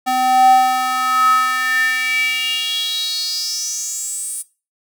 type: tone with high-pass filter sweep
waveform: square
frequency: 255.9 Hz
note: C4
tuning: 38 cents flat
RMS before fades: -17 dBFS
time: 0.06-4.43 s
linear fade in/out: 20 ms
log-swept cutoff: 580 to 9600 Hz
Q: 7.4
effects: noise-tail reverb RT60 0.3 s tail -18 dB re dry